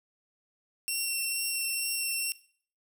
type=tone with vibrato; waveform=10% pulse; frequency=2721 Hz; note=F7; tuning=46 cents flat; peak=-21 dBFS; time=0.88-2.32 s; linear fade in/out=0 ms; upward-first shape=sine; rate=2.2 Hz; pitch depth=9 cents each way; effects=noise-tail reverb RT60 0.5 s tail -18 dB re dry